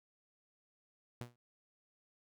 sawtooth tone with exponential decay, 120.6 Hz, B2, 41 cents flat, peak -35 dBFS, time 1.21-1.36 s, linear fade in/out 0 ms, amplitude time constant 32 ms, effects none

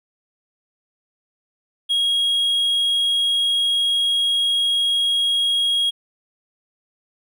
triangle tone, 3287 Hz, G#7, 19 cents flat, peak -15 dBFS, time 1.89-5.91 s, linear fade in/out 20 ms, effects none

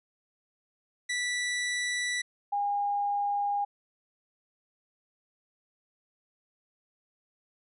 sawtooth / sine tone pair in turn, 1964 / 812.5 Hz, B6 / G#5, -10 / -38 cents, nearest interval octave + minor third, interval 1528 cents, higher first, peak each -25 / -26 dBFS, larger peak first, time 1.09-2.22 / 2.52-3.65 s, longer neither, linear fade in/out 10 ms, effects resampled to 24000 Hz

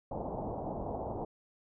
white low-pass noise, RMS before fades -38 dBFS, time 0.11-1.25 s, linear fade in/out 5 ms, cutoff 870 Hz, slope 48 dB/octave, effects none

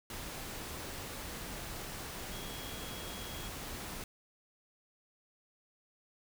sine tone in noise, 3306 Hz, G#7, 9 cents flat, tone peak -50 dBFS, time 2.32-3.48 s, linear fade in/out 2 ms, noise pink, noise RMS -43 dBFS, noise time 0.1-4.04 s, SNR -10 dB, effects none

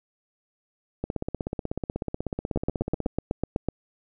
two click trains, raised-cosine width 2 ms, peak -15 / -11 dBFS, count 34 / 10, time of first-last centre 1.04-3.065 / 2.56-3.686 s, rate 16.3 / 7.99 Hz, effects none

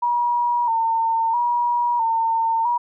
sine tone with vibrato, 933 Hz, A#5, 1 cent sharp, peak -17 dBFS, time 0.02-2.78 s, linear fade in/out 10 ms, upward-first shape square, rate 0.76 Hz, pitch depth 49 cents each way, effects none

